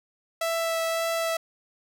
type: tone with vibrato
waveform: sawtooth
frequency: 659.3 Hz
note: E5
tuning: in tune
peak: -21 dBFS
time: 0.41-1.37 s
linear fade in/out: 5 ms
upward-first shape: sine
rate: 1.8 Hz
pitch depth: 9 cents each way
effects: none